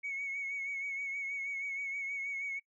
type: tone with vibrato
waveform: sine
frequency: 2217 Hz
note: C#7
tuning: in tune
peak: -34 dBFS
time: 0.03-2.6 s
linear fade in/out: 20 ms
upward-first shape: triangle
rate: 6.3 Hz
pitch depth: 47 cents each way
effects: noise-tail reverb RT60 0.1 s tail -23 dB re dry + tanh soft clip ceiling -31 dBFS